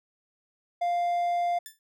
triangle tone, 698.5 Hz, F5, in tune, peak -22 dBFS, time 0.81-1.59 s, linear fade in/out 10 ms
5% pulse tone with exponential decay, 1760 Hz, A6, in tune, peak -26 dBFS, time 1.66-1.79 s, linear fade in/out 1 ms, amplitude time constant 28 ms
effects none

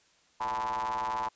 45% pulse ring-modulated tone, 60 Hz, B1, 49 cents flat, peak -27 dBFS, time 0.4-1.29 s, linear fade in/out 10 ms, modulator 938 Hz, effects white hiss -65 dBFS RMS until 1.35 s + resampled to 16000 Hz

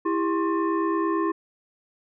sine tone with frequency modulation, 329.6 Hz, E4, in tune, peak -21 dBFS, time 0.05-1.32 s, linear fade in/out 10 ms, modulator 728 Hz, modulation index 1.1, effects none

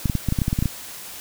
clicks, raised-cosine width 5 ms, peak -8 dBFS, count 12, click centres 0.057 / 0.098 / 0.153 / 0.287 / 0.324 / 0.388 / 0.418 / 0.481 / 0.529 / 0.589 / 0.625 / 0.657 s, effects white hiss -37 dBFS RMS until 1.2 s

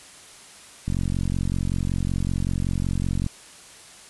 click train, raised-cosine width 5 ms, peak -13 dBFS, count 109, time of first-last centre 0.88-3.264 s, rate 45.3 Hz, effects white hiss -46 dBFS RMS until 4.09 s + resampled to 24000 Hz

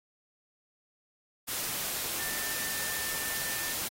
sine tone in noise, 1788 Hz, A6, 27 cents sharp, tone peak -40 dBFS, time 2.18-3.74 s, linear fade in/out 20 ms, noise white, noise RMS -34 dBFS, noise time 1.47-3.89 s, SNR -9 dB, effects AAC 48 kbps

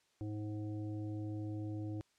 harmonic tone, 105.8 Hz, G#2, 33 cents sharp, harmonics 1 / 3 / 5 / 7, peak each -40 / -42 / -54 / -59 dBFS, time 0.21-2.01 s, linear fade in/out 0 ms, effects white hiss -74 dBFS RMS until 2.18 s + low-pass 7000 Hz 12 dB/octave

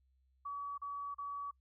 sine tone bursts, 1138 Hz, C#6, 45 cents sharp, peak -39 dBFS, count 3, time 0.45-1.512 s, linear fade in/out 10 ms, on 330 ms, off 36 ms, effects noise-tail reverb RT60 0.1 s tail -26 dB re dry + added 65 Hz sine -70 dBFS peak until 1.6 s

